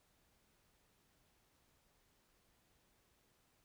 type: silence
effects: pink hiss -75 dBFS RMS until 3.64 s